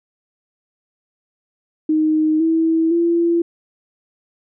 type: tone with pitch steps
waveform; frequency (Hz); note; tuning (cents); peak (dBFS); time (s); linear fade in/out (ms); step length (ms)
sine; 311.1 / 324.9 / 339.3; D#4 / E4 / F4; 0 / -25 / -50; -13; 1.89-3.42; 5; 510
effects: none